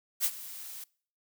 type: noise with ADSR envelope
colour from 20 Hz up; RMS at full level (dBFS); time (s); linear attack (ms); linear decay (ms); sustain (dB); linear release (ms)
blue; -26; 0.2-0.84; 47; 55; -17; 5
effects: noise-tail reverb RT60 0.5 s tail -24 dB re dry